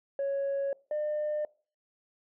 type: tone pair in turn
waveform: sine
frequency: 554.4 / 602.1 Hz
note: C#5 / D5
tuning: 0 / +43 cents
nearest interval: minor second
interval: 143 cents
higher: second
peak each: -26 / -27 dBFS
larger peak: first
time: 0.19-0.73 / 0.91-1.45 s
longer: neither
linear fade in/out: 2 ms
effects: noise-tail reverb RT60 0.4 s tail -23 dB re dry + tanh soft clip ceiling -26 dBFS